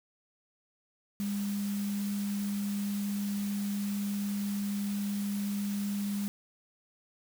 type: tone in noise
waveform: sine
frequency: 202.5 Hz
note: G#3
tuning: 43 cents flat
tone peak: -30 dBFS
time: 1.2-6.28 s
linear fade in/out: 0 ms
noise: white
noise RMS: -45 dBFS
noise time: 1.2-6.28 s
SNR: +12 dB
effects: none